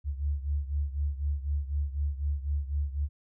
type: beating tone pair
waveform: sine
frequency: 70.9 / 74.9 Hz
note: C#2 / D2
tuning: +40 / +35 cents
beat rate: 4 Hz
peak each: -29 / -33 dBFS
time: 0.04-3.09 s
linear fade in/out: 50 ms
effects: none